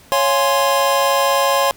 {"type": "chord", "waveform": "square", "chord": "Db major seventh", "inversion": "none", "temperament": "equal", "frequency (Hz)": [554.4, 698.5, 830.6, 1046.5], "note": ["Db5", "F5", "Ab5", "C6"], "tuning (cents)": [0, 0, 0, 0], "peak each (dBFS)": [-18, -24, -23, -18], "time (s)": [0.12, 1.71], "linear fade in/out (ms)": 0, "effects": ["pink hiss -47 dBFS RMS until 1.76 s"]}